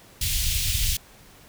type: band-stop noise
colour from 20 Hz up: pink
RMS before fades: -24 dBFS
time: 0.21-0.97 s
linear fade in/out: 5 ms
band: 110 to 2700 Hz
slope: 24 dB/octave
effects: pink hiss -51 dBFS RMS until 1.48 s